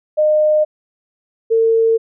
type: tone pair in turn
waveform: sine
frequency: 611 / 452.1 Hz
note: D#5 / A4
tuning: -32 / +47 cents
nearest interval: perfect fourth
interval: 521 cents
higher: first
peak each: -10 dBFS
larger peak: neither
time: 0.17-0.65 / 1.5-1.98 s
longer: neither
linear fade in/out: 20 ms
effects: none